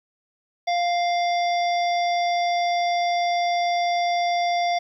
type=harmonic tone with a mistuned harmonic; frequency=698.5 Hz; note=F5; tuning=in tune; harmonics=1 / 3 / 5 / 7 / 8; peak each=-20 / -30 / -34 / -37 / -38 dBFS; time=0.67-4.79 s; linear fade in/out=10 ms; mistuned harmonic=7; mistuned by=-37 cents; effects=10-bit